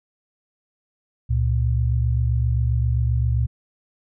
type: tone pair together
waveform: sine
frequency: 69.41 / 117 Hz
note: C#2 / A#2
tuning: +3 / +7 cents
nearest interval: major sixth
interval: 904 cents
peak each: -20 dBFS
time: 1.29-3.47 s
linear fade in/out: 20 ms
effects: none